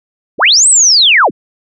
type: linear two-way sweep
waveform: sine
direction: up then down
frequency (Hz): 98 to 8400 to 98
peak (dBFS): -4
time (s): 0.38-1.31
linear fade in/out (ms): 50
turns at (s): 0.68
effects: none